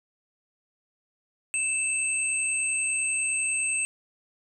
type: tone pair together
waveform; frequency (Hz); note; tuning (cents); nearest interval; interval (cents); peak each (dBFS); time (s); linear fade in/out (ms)
sine; 2637 / 8233; E7 / C9; 0 / -29; octave + minor sixth; 1971; -27; 1.54-3.85; 0
effects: none